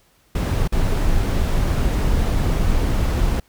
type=noise with dropouts; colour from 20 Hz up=brown; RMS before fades=-18 dBFS; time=0.35-3.4 s; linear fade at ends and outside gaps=5 ms; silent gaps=0.677-0.722 s; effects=pink hiss -58 dBFS RMS until 3.48 s